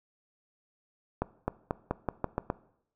accelerating click train, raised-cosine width 1 ms, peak -14 dBFS, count 8, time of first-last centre 1.22-2.501 s, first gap 260 ms, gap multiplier 0.88, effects noise-tail reverb RT60 0.7 s tail -19 dB re dry

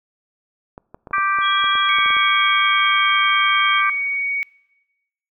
clicks, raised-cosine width 1 ms, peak -22 dBFS, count 12, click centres 0.779 / 0.945 / 1.072 / 1.11 / 1.182 / 1.387 / 1.642 / 1.754 / 1.986 / 2.061 / 2.105 / 2.167 s
harmonic tone, 392 Hz, G4, in tune, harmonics 3 / 4 / 5 / 6, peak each -18 / -22 / -29 / -27 dBFS, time 1.13-3.9 s, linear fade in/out 5 ms
sine tone with pitch glide, 3295 to 3216 Hz, G#7 to G7, -14 to +44 cents, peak -21 dBFS, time 1.41-3.83 s, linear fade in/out 50 ms, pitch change -42 cents, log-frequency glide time 1.94-3.2 s
sine tone, 2242 Hz, C#7, 19 cents sharp, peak -19 dBFS, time 1.89-4.43 s, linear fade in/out 0 ms
effects noise-tail reverb RT60 1.0 s tail -23 dB re dry

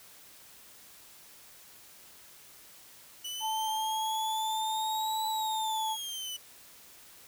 sawtooth exponential two-way sweep, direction up then down, 2960 to 3951 to 2960 Hz, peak -33 dBFS, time 3.24-6.37 s, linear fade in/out 10 ms, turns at 5.27 s
sine tone, 876 Hz, A5, 8 cents flat, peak -30 dBFS, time 3.4-5.97 s, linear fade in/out 50 ms
effects white hiss -54 dBFS RMS until 7.27 s

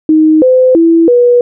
sine tone with pitch steps, 312.5 / 512 / 331.3 / 486 Hz, D#4 / C5 / E4 / B4, +8 / -38 / +9 / -28 cents, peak -3 dBFS, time 0.09-1.41 s, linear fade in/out 2 ms, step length 330 ms, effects none

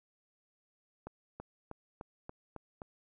accelerating click train, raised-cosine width 1 ms, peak -29 dBFS, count 7, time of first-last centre 1.07-2.818 s, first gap 330 ms, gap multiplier 0.95, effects none

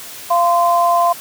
sine tone pair together, 690.8 / 1035 Hz, F5 / C6, -19 / -19 cents, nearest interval perfect fifth, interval 700 cents, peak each -13 / -14 dBFS, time 0.3-1.13 s, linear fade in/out 10 ms, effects white hiss -33 dBFS RMS until 1.2 s + high-pass 100 Hz 12 dB/octave

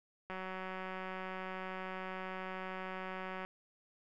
click train, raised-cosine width 0.5 ms, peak -28 dBFS, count 590, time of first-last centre 0.3-3.45 s, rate 187 Hz, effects none

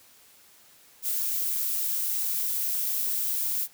violet noise, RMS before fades -28 dBFS, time 1.02-3.68 s, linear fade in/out 50 ms, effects white hiss -56 dBFS RMS until 3.73 s + high-pass 60 Hz 12 dB/octave

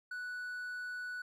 triangle tone, 1480 Hz, F#6, in tune, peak -37 dBFS, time 0.11-1.22 s, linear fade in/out 5 ms, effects none

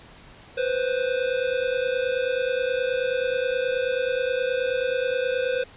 square tone pair together, 493.9 / 523.3 Hz, B4 / C5, 0 / 0 cents, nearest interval minor second, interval 100 cents, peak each -26 dBFS, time 0.57-5.64 s, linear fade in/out 10 ms, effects pink hiss -48 dBFS RMS until 5.76 s + resampled to 8000 Hz

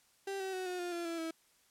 35% pulse tone with pitch steps, 392 / 381.7 / 371.7 / 362 / 352.5 / 343.2 / 334.2 / 325.5 Hz, G4 / G4 / F#4 / F#4 / F4 / F4 / E4 / E4, 0 / -46 / +8 / -38 / +16 / -30 / +24 / -22 cents, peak -35 dBFS, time 0.27-1.31 s, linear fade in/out 5 ms, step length 130 ms, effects white hiss -69 dBFS RMS until 1.7 s + low-pass 12000 Hz 12 dB/octave

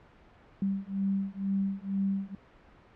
sine beating tone pair, 194.6 / 196.7 Hz, G3 / G3, -12 / +6 cents, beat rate 2.1 Hz, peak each -31 dBFS, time 0.62-2.35 s, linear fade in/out 2 ms, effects pink hiss -57 dBFS RMS until 2.95 s + low-pass 2000 Hz 12 dB/octave

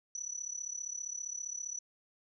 sine tone with amplitude modulation, 5930 Hz, F#8, 3 cents sharp, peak -34 dBFS, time 0.15-1.79 s, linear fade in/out 2 ms, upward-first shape sine, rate 35.1 Hz, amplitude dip 85%, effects none

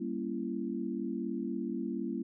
sine chord, G diminished seventh, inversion none, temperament equal with one note detuned, 196 / 233.1 / 277.2 / 337.3 Hz, G3 / Bb3 / Db4 / Fb4, 0 / 0 / 0 / +40 cents, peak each -39 / -37 / -39 / -38 dBFS, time 0-2.23 s, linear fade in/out 10 ms, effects none

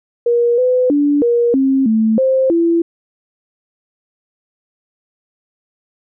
sine tone with pitch steps, 475.1 / 504 / 289.7 / 474.5 / 268.1 / 220.6 / 526 / 336.3 Hz, A#4 / B4 / D4 / A#4 / C4 / A3 / C5 / E4, +33 / +35 / -24 / +31 / +42 / +5 / +9 / +35 cents, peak -10 dBFS, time 0.26-2.82 s, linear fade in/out 5 ms, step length 320 ms, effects none

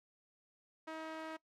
sawtooth tone with band-pass filter, 318.2 Hz, D#4, 39 cents sharp, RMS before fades -45 dBFS, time 0.87-1.37 s, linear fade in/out 10 ms, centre 1100 Hz, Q 0.72, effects noise-tail reverb RT60 0.1 s tail -21 dB re dry + AAC 64 kbps

